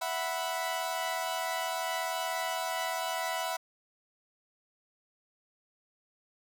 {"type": "chord", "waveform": "sawtooth", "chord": "E suspended second", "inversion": "none", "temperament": "equal", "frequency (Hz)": [659.3, 740, 987.8], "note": ["E5", "F#5", "B5"], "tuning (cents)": [0, 0, 0], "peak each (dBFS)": -32, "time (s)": [0.01, 3.57], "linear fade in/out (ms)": 10, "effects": []}